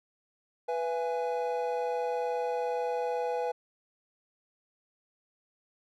triangle chord, E major, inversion second, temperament equal with one note detuned, 493.9 / 672.7 / 830.6 Hz, B4 / E5 / G#5, 0 / +35 / 0 cents, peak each -29 / -35 / -32 dBFS, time 0.68-3.52 s, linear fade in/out 10 ms, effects none

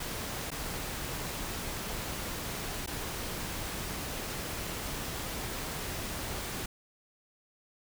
pink noise with dropouts, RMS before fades -37 dBFS, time 0-6.66 s, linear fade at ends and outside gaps 5 ms, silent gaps 0.505-0.515 / 2.863-2.873 s, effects none

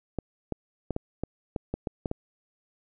clicks, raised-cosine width 2 ms, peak -16 dBFS, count 10, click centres 0.187 / 0.523 / 0.907 / 0.964 / 1.236 / 1.562 / 1.74 / 1.872 / 2.058 / 2.114 s, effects none

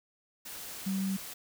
sine tone in noise, 192.8 Hz, G3, 28 cents flat, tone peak -29 dBFS, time 0.86-1.17 s, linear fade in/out 10 ms, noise white, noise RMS -43 dBFS, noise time 0.45-1.34 s, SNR +11 dB, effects none

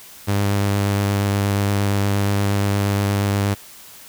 sawtooth tone with vibrato, 100.5 Hz, G2, 44 cents sharp, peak -13 dBFS, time 0.27-3.55 s, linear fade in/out 20 ms, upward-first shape sine, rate 8.5 Hz, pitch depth 14 cents each way, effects white hiss -42 dBFS RMS until 4.08 s

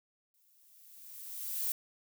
violet noise with exponential growth, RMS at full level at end -32 dBFS, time 0.34-1.72 s, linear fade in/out 1 ms, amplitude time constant 300 ms, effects none

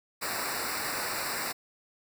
pink noise with comb filter, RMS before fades -33 dBFS, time 0.21-1.53 s, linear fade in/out 20 ms, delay 0.31 ms, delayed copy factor -1, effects none

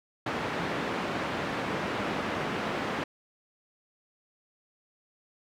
pink band-pass noise, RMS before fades -32 dBFS, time 0.26-3.04 s, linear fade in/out 5 ms, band 180 to 2300 Hz, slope 12 dB/octave, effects none

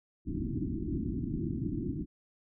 white low-pass noise, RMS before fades -34 dBFS, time 0.25-2.06 s, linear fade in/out 50 ms, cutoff 350 Hz, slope 96 dB/octave, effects none

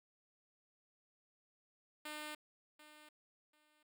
5% pulse tone with echo, 302.4 Hz, D#4, 49 cents flat, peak -33 dBFS, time 2.05-2.35 s, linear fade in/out 5 ms, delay 740 ms, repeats 2, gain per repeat -14 dB, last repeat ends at 3.83 s, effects none

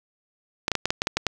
clicks, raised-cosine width 0.2 ms, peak -5 dBFS, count 9, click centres 0.681 / 0.717 / 0.753 / 0.856 / 0.905 / 1.019 / 1.071 / 1.17 / 1.267 s, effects none

